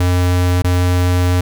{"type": "tone with dropouts", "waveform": "square", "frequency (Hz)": 89.6, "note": "F2", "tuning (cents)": 45, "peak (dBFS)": -12, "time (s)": [0, 1.41], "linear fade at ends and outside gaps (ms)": 5, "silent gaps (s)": [0.621, 0.643], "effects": []}